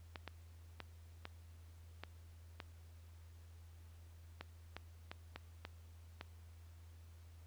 clicks, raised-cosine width 0.3 ms, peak -29 dBFS, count 12, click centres 0.158 / 0.277 / 0.803 / 1.254 / 2.036 / 2.602 / 4.41 / 4.766 / 5.115 / 5.36 / 5.651 / 6.211 s, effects added 83 Hz sine -55 dBFS peak until 7.46 s + pink hiss -70 dBFS RMS until 7.46 s

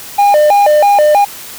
triangle tone with vibrato, 698.5 Hz, F5, in tune, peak -3 dBFS, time 0.18-1.25 s, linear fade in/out 10 ms, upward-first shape square, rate 3.1 Hz, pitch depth 260 cents each way, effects white hiss -29 dBFS RMS until 1.58 s

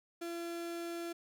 35% pulse tone, 340 Hz, F4, 46 cents flat, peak -37 dBFS, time 0.21-1.13 s, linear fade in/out 10 ms, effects none

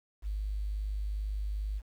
sine tone with quantisation, 51.2 Hz, G#1, 24 cents flat, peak -31 dBFS, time 0.22-1.82 s, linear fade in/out 50 ms, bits 10, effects none

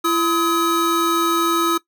square tone pair together, 337.4 / 1273.9 Hz, E4 / D#6, +40 / +40 cents, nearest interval octave + major seventh, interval 2300 cents, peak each -20 / -19 dBFS, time 0.04-1.78 s, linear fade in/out 10 ms, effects noise-tail reverb RT60 0.1 s tail -19 dB re dry

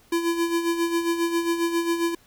square tone with tremolo, 337.5 Hz, E4, 41 cents sharp, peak -20 dBFS, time 0.12-2.15 s, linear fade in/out 5 ms, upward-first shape sine, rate 7.4 Hz, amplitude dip 60%, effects pink hiss -57 dBFS RMS until 2.26 s

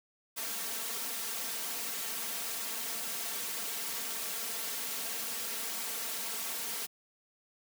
white noise with comb filter, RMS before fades -37 dBFS, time 0.36-6.87 s, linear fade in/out 20 ms, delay 4.4 ms, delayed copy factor +0.75, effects high-pass 200 Hz 12 dB/octave

